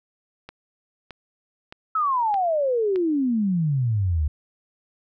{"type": "click train", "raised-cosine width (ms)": 0.3, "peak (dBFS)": -22, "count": 5, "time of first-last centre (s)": [0.49, 2.959], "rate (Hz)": 1.62}
{"type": "exponential sweep", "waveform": "sine", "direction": "down", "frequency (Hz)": [1318.5, 71.1], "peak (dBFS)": -19, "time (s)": [1.95, 4.28], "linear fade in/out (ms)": 5}
{"effects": []}